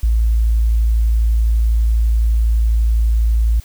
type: tone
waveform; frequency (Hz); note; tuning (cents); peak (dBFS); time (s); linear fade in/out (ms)
sine; 56; A1; +31; -11; 0.03-3.6; 5
effects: white hiss -45 dBFS RMS until 3.64 s